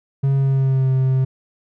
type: tone with pitch glide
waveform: triangle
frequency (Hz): 136.9 to 131.4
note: C#3 to C3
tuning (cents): -21 to +8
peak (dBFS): -12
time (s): 0.23-1.25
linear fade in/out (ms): 10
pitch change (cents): -71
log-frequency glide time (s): 0.35-0.91
effects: none